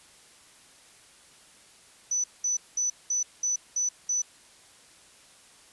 sine tone bursts, 5980 Hz, F#8, 17 cents sharp, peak -24 dBFS, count 7, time 2.11-4.22 s, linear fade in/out 5 ms, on 130 ms, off 200 ms, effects white hiss -55 dBFS RMS until 5.72 s + resampled to 24000 Hz

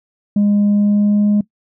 sine tone with pitch glide, 205 to 207.1 Hz, G#3 to G#3, -22 to -5 cents, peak -8 dBFS, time 0.36-1.41 s, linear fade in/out 5 ms, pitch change +17 cents, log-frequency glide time 0.66-1.27 s, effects noise-tail reverb RT60 0.1 s tail -20 dB re dry + tanh soft clip ceiling -9 dBFS

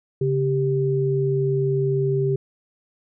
sine tone pair together, 138.59 / 392.4 Hz, C#3 / G4, 0 / +2 cents, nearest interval octave + tritone, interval 1802 cents, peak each -21 dBFS, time 0.21-2.36 s, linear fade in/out 5 ms, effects none

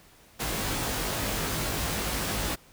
pink noise with comb filter, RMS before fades -30 dBFS, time 0.39-2.56 s, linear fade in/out 20 ms, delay 19 ms, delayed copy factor +0.9, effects pink hiss -56 dBFS RMS until 2.72 s

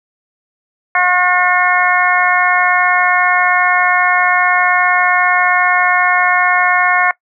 harmonic tone, 360.5 Hz, F#4, 45 cents flat, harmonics 2 / 3 / 4 / 5 / 6, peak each -16 / -16 / -16 / -16 / -16 dBFS, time 0.95-7.11 s, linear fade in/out 2 ms, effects noise-tail reverb RT60 0.1 s tail -21 dB re dry

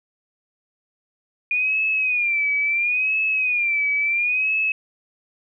sine tone with vibrato, 2434 Hz, D#7, 39 cents flat, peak -18 dBFS, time 1.51-4.72 s, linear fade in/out 2 ms, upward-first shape sine, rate 0.73 Hz, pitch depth 110 cents each way, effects none

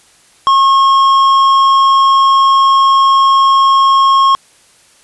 sine tone with tanh clipping, 1084 Hz, C#6, 39 cents flat, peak -7 dBFS, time 0.47-4.35 s, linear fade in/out 0 ms, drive 9 dB, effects white hiss -47 dBFS RMS until 5.03 s + resampled to 24000 Hz

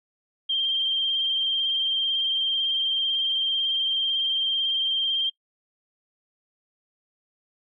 sine tone with vibrato, 3171 Hz, G7, 19 cents sharp, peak -21 dBFS, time 0.49-5.3 s, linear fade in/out 10 ms, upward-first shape sine, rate 18 Hz, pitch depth 27 cents each way, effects noise-tail reverb RT60 0.1 s tail -23 dB re dry

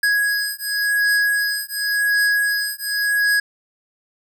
square beating tone pair, 1661.2 / 1662.11 Hz, G#6 / G#6, 0 / +1 cents, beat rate 0.91 Hz, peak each -21 dBFS, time 0.03-3.4 s, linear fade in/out 5 ms, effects none

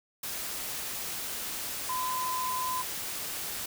sine tone in noise, 1016 Hz, B5, 49 cents sharp, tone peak -30 dBFS, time 1.89-2.82 s, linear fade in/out 5 ms, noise white, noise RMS -36 dBFS, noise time 0.23-3.66 s, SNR +3 dB, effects none

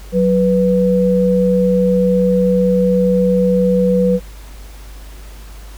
sine tone pair together, 184.74 / 493.2 Hz, F#3 / B4, -2 / -2 cents, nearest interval octave + perfect fourth, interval 1700 cents, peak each -13 dBFS, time 0.12-4.2 s, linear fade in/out 50 ms, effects added 50 Hz sine -32 dBFS peak until 5.77 s + pink hiss -42 dBFS RMS until 5.77 s

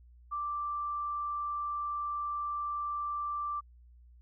sine tone, 1174.7 Hz, D6, in tune, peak -32 dBFS, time 0.31-3.61 s, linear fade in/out 20 ms, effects added 60 Hz sine -54 dBFS peak until 4.21 s

